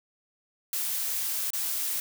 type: noise with dropouts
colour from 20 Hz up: blue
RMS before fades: -30 dBFS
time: 0.73-2 s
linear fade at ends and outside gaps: 2 ms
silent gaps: 1.505-1.533 s
effects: none